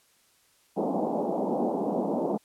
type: band-pass noise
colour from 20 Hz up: pink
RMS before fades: -28 dBFS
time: 0.76-2.38 s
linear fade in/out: 20 ms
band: 190 to 870 Hz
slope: 48 dB/octave
effects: white hiss -64 dBFS RMS until 2.44 s + low-pass 12000 Hz 12 dB/octave